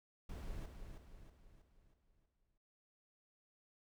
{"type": "noise with echo", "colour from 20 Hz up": "brown", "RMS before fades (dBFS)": -45, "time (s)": [0.29, 0.66], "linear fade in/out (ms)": 5, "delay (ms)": 320, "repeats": 6, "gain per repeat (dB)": -6, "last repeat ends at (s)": 2.58, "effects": []}